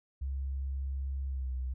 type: tone with pitch glide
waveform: sine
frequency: 67.6 to 63.88 Hz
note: C#2 to C2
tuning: -43 to -41 cents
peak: -32 dBFS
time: 0.21-1.74 s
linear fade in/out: 10 ms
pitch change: -98 cents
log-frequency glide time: 1.27-1.52 s
effects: none